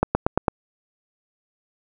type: accelerating click train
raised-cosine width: 1 ms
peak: -3 dBFS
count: 5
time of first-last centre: 0.03-0.482 s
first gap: 120 ms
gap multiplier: 0.96
effects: none